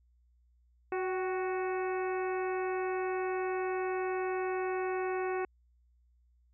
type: harmonic tone with a mistuned harmonic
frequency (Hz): 370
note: F#4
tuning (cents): 0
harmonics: 1 / 2 / 3 / 4 / 5 / 6 / 7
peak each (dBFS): -32 / -38 / -42 / -44 / -46 / -48 / -49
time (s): 0.92-5.45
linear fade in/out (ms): 2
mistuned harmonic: 2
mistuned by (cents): +45
effects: added 60 Hz sine -64 dBFS peak until 6.53 s